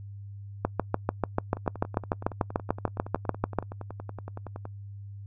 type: two click trains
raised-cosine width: 1 ms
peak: -10 / -24 dBFS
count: 21 / 34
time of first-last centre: 0.65-3.587 / 1.57-4.654 s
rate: 6.81 / 10.7 Hz
effects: noise-tail reverb RT60 0.1 s tail -26 dB re dry + added 100 Hz sine -39 dBFS peak until 5.26 s